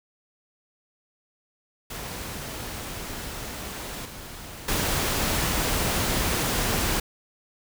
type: noise with level steps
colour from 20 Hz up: pink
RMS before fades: -35 / -40 / -25 dBFS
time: 1.9-7 s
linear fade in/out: 5 ms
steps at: 4.05 / 4.68 s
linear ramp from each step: 5 ms
effects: none